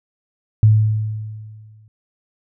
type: tone with exponential decay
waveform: sine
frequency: 108 Hz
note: A2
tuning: 32 cents flat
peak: -6 dBFS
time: 0.63-1.88 s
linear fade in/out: 0 ms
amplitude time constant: 270 ms
effects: none